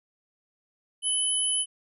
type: tone pair together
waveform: sine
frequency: 2999 / 10122 Hz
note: F#7 / D#9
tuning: +23 / +29 cents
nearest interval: octave + major sixth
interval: 2106 cents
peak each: -28 / -25 dBFS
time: 1.02-1.66 s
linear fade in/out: 50 ms
effects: none